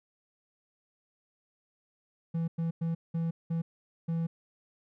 triangle tone bursts at uneven times, 165.5 Hz, E3, 7 cents sharp, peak -26 dBFS, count 6, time 2.34-2.48 / 2.58-2.71 / 2.81-2.95 / 3.14-3.31 / 3.5-3.62 / 4.08-4.27 s, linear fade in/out 10 ms, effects none

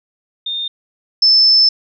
sine tone pair in turn, 3641 / 5270 Hz, A#7 / E8, -41 / -1 cents, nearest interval tritone, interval 640 cents, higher second, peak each -19 / -7 dBFS, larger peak second, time 0.46-0.68 / 1.22-1.69 s, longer second, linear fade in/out 5 ms, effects none

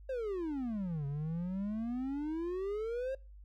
triangle exponential two-way sweep, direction down then up, 543 to 138 to 543 Hz, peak -32 dBFS, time 0.09-3.15 s, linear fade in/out 5 ms, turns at 1.06 s, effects noise-tail reverb RT60 0.3 s tail -24 dB re dry + added 50 Hz sine -50 dBFS peak until 3.44 s

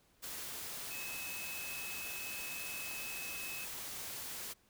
sine tone in noise, 2581 Hz, E7, 37 cents flat, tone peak -44 dBFS, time 0.9-3.66 s, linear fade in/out 20 ms, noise white, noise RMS -44 dBFS, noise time 0.22-4.54 s, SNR -3 dB, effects pink hiss -70 dBFS RMS until 4.69 s

